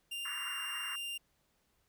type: tone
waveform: 45% pulse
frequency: 2794 Hz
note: F7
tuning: in tune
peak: -38 dBFS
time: 0.11-1.18 s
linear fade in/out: 10 ms
type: band-pass noise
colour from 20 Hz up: white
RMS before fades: -45 dBFS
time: 0.25-0.96 s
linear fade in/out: 5 ms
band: 1000 to 2100 Hz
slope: 96 dB/octave
effects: pink hiss -75 dBFS RMS until 1.88 s